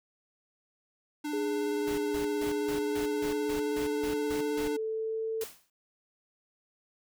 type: tone with vibrato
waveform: square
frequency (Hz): 297.3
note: D4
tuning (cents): +21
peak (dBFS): -33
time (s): 1.24-4.77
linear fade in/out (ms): 10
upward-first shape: sine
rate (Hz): 19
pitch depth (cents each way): 19
type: tone with pitch glide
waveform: sine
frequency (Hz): 415.3 to 445.1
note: G#4 to A4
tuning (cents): 0 to +20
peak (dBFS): -30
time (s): 1.33-5.44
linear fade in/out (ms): 5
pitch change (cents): +120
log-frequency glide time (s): 2.37-5.28
type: noise bursts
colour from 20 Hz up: pink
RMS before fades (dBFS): -41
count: 11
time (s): 1.87-4.68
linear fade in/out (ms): 5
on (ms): 110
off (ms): 160
type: noise with exponential decay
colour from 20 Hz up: white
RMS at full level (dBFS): -37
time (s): 5.41-5.7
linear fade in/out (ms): 2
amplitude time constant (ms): 61
effects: none